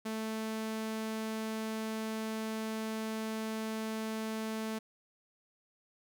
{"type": "tone", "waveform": "sawtooth", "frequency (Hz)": 220, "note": "A3", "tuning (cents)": 0, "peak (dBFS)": -31, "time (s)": [0.05, 4.79], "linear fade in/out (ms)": 10, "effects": []}